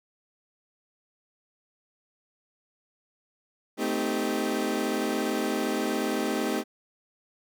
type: chord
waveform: 30% pulse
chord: A half-diminished seventh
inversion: none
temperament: equal with one note detuned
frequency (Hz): 220 / 257.4 / 311.1 / 392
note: A3 / C4 / Eb4 / G4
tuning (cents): 0 / -28 / 0 / 0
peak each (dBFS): -29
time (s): 3.77-6.64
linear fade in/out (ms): 50
effects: none